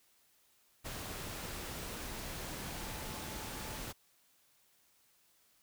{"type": "tone in noise", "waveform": "sine", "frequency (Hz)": 869, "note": "A5", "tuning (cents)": -22, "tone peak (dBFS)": -53, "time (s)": [2.77, 3.79], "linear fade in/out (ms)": 20, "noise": "pink", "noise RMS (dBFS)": -43, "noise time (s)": [0.84, 3.93], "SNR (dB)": -13, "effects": ["white hiss -70 dBFS RMS until 5.62 s"]}